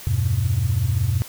sine chord, E minor, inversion none, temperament equal, 82.41 / 98 / 123.47 Hz, E2 / G2 / B2, 0 / 0 / 0 cents, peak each -24 / -20 / -21 dBFS, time 0.07-1.22 s, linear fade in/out 0 ms, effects tanh soft clip ceiling -10 dBFS + white hiss -39 dBFS RMS until 1.28 s

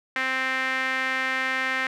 sawtooth tone with band-pass filter, 261.6 Hz, C4, in tune, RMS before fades -26 dBFS, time 0.16-1.87 s, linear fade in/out 2 ms, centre 1900 Hz, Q 3.4, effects none

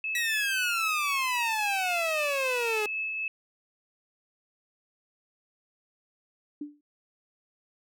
sine tone with tremolo, 2602 Hz, E7, 23 cents flat, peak -28 dBFS, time 0.04-3.28 s, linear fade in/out 2 ms, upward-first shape triangle, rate 3.8 Hz, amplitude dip 30%
sawtooth exponential sweep, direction down, 1942 to 415.1 Hz, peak -24 dBFS, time 0.15-2.86 s, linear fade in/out 2 ms
sine tone with exponential decay, 293.7 Hz, D4, in tune, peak -30 dBFS, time 6.61-6.81 s, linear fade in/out 5 ms, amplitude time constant 43 ms
effects none

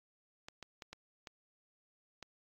clicks, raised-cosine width 0.2 ms, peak -29 dBFS, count 6, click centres 0.485 / 0.627 / 0.822 / 0.93 / 1.272 / 2.227 s, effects AAC 64 kbps

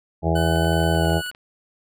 harmonic tone, 82.2 Hz, E2, 4 cents flat, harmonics 1 / 2 / 4 / 5 / 6 / 7 / 8 / 9 / 10, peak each -22 / -22 / -27 / -28 / -30 / -31 / -26 / -33 / -28 dBFS, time 0.22-1.22 s, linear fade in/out 50 ms
25% pulse tone with pitch glide, 1500 to 1472.5 Hz, F#6 to F#6, +23 to -9 cents, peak -24 dBFS, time 0.35-1.31 s, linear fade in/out 10 ms, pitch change -32 cents, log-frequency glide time 0.93-1.08 s
clicks, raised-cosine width 0.3 ms, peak -29 dBFS, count 12, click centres 0.558 / 0.648 / 0.733 / 0.802 / 0.835 / 0.951 / 1.052 / 1.101 / 1.134 / 1.263 / 1.314 / 1.349 s
effects none

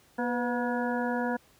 harmonic tone with a mistuned harmonic, 240.7 Hz, B3, 44 cents flat, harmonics 1 / 2 / 3 / 4 / 6 / 7, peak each -30 / -33 / -35 / -36 / -38 / -38 dBFS, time 0.18-1.37 s, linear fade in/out 10 ms, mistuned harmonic 2, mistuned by +56 cents, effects pink hiss -61 dBFS RMS until 1.59 s + high-pass 60 Hz 12 dB/octave

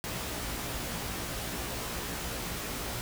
pink noise with comb filter, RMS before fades -36 dBFS, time 0.04-3.01 s, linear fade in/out 0 ms, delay 17 ms, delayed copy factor +0.75, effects none

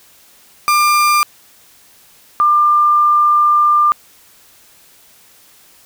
35% pulse / sine tone pair in turn, 1195 / 1195 Hz, D6 / D6, +30 / +30 cents, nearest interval unison, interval 0 cents, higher neither, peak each -8 dBFS, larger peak neither, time 0.68-1.23 / 2.4-3.92 s, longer second, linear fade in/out 0 ms, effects white hiss -47 dBFS RMS until 5.85 s

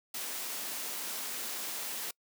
white high-pass noise, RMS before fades -38 dBFS, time 0.14-2.11 s, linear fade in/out 5 ms, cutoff 200 Hz, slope 24 dB/octave, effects noise-tail reverb RT60 0.1 s tail -26 dB re dry

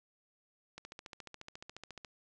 click train, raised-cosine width 0.2 ms, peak -29 dBFS, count 19, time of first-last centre 0.78-2.048 s, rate 14.2 Hz, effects resampled to 24000 Hz

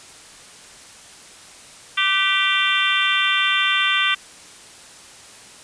harmonic tone with a mistuned harmonic, 392.8 Hz, G4, 4 cents sharp, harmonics 3 / 4 / 5 / 6 / 7 / 8 / 9, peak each -24 / -24 / -24 / -24 / -24 / -24 / -24 dBFS, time 1.97-4.15 s, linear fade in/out 10 ms, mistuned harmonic 4, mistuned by -46 cents, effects white hiss -43 dBFS RMS until 5.63 s + resampled to 22050 Hz

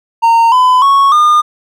triangle tone with pitch steps, 920 / 1009.1 / 1106.8 / 1213.9 Hz, A#5 / B5 / C#6 / D#6, -23 / +37 / -3 / -43 cents, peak -3 dBFS, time 0.22-1.42 s, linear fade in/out 20 ms, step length 300 ms, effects none

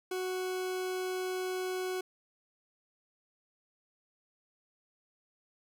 40% pulse tone, 370 Hz, F#4, in tune, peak -32 dBFS, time 0.11-2.01 s, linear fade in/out 5 ms, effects none

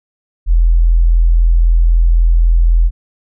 sine tone, 41.91 Hz, E1, 29 cents sharp, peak -6 dBFS, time 0.46-2.91 s, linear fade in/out 50 ms, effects none

